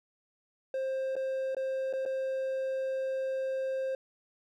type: tone with dropouts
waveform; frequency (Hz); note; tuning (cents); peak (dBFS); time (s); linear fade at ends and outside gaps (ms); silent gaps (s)
triangle; 529; C5; +19; -28; 0.74-3.95; 2; 1.155-1.164 / 1.548-1.567 / 1.928-1.935 / 2.053-2.06
effects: none